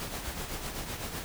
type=noise with tremolo; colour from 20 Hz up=pink; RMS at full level=-35 dBFS; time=0-1.24 s; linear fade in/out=0 ms; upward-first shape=triangle; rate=7.9 Hz; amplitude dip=55%; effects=none